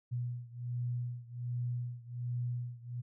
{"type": "beating tone pair", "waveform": "sine", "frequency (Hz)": [121.3, 122.6], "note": ["B2", "B2"], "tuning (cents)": [-31, -12], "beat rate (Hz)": 1.3, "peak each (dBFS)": [-37, -39], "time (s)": [0.11, 3.02], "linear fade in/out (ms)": 20, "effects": []}